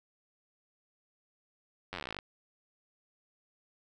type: slowing click train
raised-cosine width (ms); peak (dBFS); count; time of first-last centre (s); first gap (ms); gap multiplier
0.3; -22; 18; 1.93-2.188; 10; 1.05
effects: none